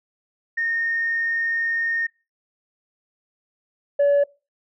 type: tone pair in turn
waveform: sine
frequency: 1838 / 570.5 Hz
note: A#6 / C#5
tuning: -25 / +50 cents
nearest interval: octave + minor sixth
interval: 2025 cents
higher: first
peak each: -20 / -12 dBFS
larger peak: second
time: 0.57-2.07 / 3.99-4.24 s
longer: first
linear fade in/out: 10 ms
effects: noise-tail reverb RT60 0.3 s tail -24 dB re dry + tanh soft clip ceiling -13 dBFS